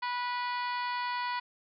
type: harmonic tone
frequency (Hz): 490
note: B4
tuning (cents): -14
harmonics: 2 / 3 / 4 / 5 / 6 / 7 / 8 / 9 / 10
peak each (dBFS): -32 / -41 / -40 / -44 / -48 / -48 / -54 / -45 / -55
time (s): 0.02-1.4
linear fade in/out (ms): 10
effects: none